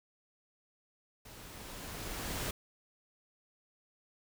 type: noise with level ramp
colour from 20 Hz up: pink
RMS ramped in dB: -52 to -36 dBFS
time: 1.25-2.51 s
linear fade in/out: 5 ms
effects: none